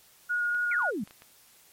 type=tone with vibrato; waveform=sine; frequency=1441 Hz; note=F#6; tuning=46 cents flat; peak=-25 dBFS; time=0.29-0.91 s; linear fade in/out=20 ms; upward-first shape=square; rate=4.1 Hz; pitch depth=8 cents each way
type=clicks; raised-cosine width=0.3 ms; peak=-33 dBFS; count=5; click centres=0.547 / 0.823 / 1.075 / 1.109 / 1.221 s
type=exponential sweep; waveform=sine; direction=down; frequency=2400 to 180 Hz; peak=-29 dBFS; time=0.71-1.04 s; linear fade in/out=5 ms
effects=white hiss -58 dBFS RMS until 1.72 s + MP3 64 kbps